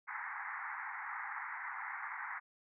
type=band-pass noise; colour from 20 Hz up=white; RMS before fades=-43 dBFS; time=0.07-2.4 s; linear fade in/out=20 ms; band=800 to 2100 Hz; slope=96 dB/octave; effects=none